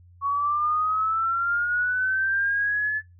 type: linear sweep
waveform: sine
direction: up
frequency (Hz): 1110 to 1733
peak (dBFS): -21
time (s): 0.21-3.02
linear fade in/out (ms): 50
effects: noise-tail reverb RT60 0.2 s tail -18 dB re dry + added 88 Hz sine -49 dBFS peak until 3.19 s